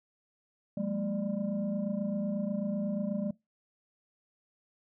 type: tone cluster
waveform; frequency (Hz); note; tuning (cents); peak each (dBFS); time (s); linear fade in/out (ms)
sine; 178 / 204.4 / 232.5 / 594; F3 / G#3 / A#3 / D5; +33 / -27 / -4 / +20; -37 / -31 / -37 / -37; 0.77-3.31; 5
effects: noise-tail reverb RT60 0.2 s tail -22 dB re dry + tanh soft clip ceiling -23 dBFS